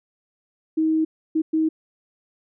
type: tone bursts at uneven times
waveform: sine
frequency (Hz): 316.9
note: D#4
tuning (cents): +32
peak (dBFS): -17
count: 3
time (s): 0.77-1.05 / 1.35-1.42 / 1.53-1.69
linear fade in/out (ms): 10
effects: none